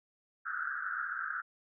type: band-pass noise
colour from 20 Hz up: white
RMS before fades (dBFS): -37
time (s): 0.45-1.42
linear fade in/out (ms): 20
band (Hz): 1300 to 1600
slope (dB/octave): 96
effects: none